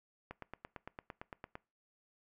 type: click train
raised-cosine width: 0.5 ms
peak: -29 dBFS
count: 12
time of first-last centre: 0.31-1.554 s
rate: 8.84 Hz
effects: noise-tail reverb RT60 0.3 s tail -22 dB re dry